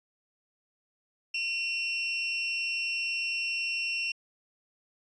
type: tone with amplitude modulation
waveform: 35% pulse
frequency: 2731 Hz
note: F7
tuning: 39 cents flat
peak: -25 dBFS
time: 1.34-4.12 s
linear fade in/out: 5 ms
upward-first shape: sine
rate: 248 Hz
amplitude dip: 50%
effects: resampled to 22050 Hz